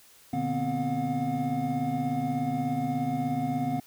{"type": "tone cluster", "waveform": "triangle", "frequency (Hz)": [123.4, 150.3, 242.5, 259.2, 718], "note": ["B2", "D3", "B3", "C4", "F5"], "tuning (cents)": [-1, 40, -31, -16, 48], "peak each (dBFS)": [-35, -32, -32, -28, -30], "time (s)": [0.33, 3.8], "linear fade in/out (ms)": 5, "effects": ["white hiss -56 dBFS RMS until 3.86 s"]}